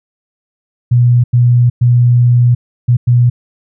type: tone bursts at uneven times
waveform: sine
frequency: 121.7 Hz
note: B2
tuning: 25 cents flat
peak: -5 dBFS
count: 5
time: 0.91-1.24 / 1.33-1.7 / 1.81-2.55 / 2.88-2.97 / 3.07-3.3 s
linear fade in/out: 10 ms
effects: none